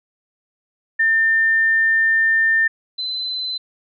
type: tone pair in turn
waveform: sine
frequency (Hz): 1800 / 4041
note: A6 / B7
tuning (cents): +39 / +39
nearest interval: octave + major second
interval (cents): 1400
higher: second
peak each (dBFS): -13 / -22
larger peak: first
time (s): 0.99-2.68 / 2.98-3.58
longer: first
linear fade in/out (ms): 10
effects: none